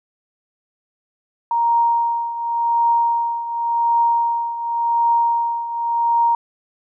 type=tone with tremolo; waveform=sine; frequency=935 Hz; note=A#5; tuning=5 cents sharp; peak=-12 dBFS; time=1.51-6.35 s; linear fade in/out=2 ms; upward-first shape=triangle; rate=0.9 Hz; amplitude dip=75%; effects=none

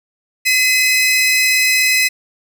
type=tone pair together; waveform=sawtooth; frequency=2031 / 2548 Hz; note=B6 / D#7; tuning=+48 / +41 cents; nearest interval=major third; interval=393 cents; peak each=-11 dBFS; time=0.45-2.09 s; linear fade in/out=20 ms; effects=none

